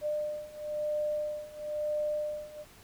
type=beating tone pair; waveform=sine; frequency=600 / 601 Hz; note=D5 / D5; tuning=+37 / +40 cents; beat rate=1 Hz; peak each=-35 / -33 dBFS; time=0.01-2.65 s; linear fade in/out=50 ms; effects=pink hiss -56 dBFS RMS until 2.83 s